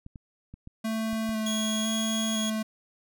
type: clicks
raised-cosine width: 5 ms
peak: -30 dBFS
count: 6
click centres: 0.064 / 0.158 / 0.54 / 0.674 / 1.131 / 1.292 s
type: tone with vibrato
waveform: square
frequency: 220 Hz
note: A3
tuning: in tune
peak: -28 dBFS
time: 0.84-2.63 s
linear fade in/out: 10 ms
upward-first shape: square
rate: 0.99 Hz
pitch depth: 14 cents each way
type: tone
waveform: 25% pulse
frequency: 3322 Hz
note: G#7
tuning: in tune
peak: -27 dBFS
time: 1.46-2.5 s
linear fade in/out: 5 ms
effects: none